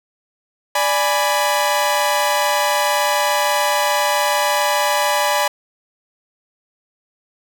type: chord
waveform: sawtooth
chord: G# diminished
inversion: second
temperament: equal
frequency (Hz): 587.3 / 830.6 / 987.8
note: D5 / G#5 / B5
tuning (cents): 0 / 0 / 0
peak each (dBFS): -16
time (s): 0.75-5.48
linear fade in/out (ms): 5
effects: none